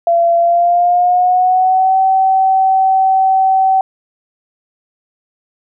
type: tone with pitch glide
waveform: sine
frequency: 681 to 764.4 Hz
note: F5 to G5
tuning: -44 to -44 cents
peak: -8 dBFS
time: 0.07-3.81 s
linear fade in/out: 2 ms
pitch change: +200 cents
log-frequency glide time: 0.37-1.98 s
effects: none